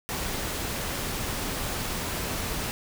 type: noise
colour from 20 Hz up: pink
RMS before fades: -31 dBFS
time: 0.09-2.71 s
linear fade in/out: 0 ms
effects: none